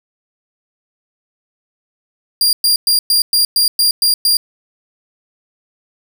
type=tone bursts; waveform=sawtooth; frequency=4788 Hz; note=D8; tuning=33 cents sharp; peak=-7 dBFS; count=9; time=2.41-4.37 s; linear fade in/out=2 ms; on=120 ms; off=110 ms; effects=7-bit